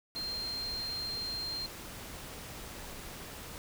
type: tone in noise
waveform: sine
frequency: 4184 Hz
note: C8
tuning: 1 cent flat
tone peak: -35 dBFS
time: 0.16-1.66 s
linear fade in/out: 0 ms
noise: pink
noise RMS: -45 dBFS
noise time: 0.15-3.58 s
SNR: +7 dB
effects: none